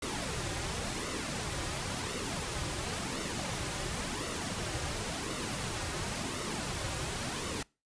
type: noise with flanger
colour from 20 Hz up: pink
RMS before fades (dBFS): -36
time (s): 0.02-7.63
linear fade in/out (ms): 5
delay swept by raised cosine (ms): 1.2 to 4.6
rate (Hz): 0.94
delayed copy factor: -0.55
effects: noise-tail reverb RT60 0.3 s tail -25 dB re dry + resampled to 22050 Hz